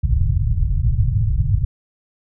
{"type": "low-pass noise", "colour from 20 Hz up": "white", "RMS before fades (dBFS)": -17, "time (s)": [0.03, 1.65], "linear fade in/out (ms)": 5, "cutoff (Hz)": 130, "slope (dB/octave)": 48, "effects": []}